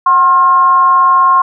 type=tone with frequency modulation; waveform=sine; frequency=1069 Hz; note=C6; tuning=37 cents sharp; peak=-5 dBFS; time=0.06-1.42 s; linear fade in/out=5 ms; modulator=323 Hz; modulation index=0.35; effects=none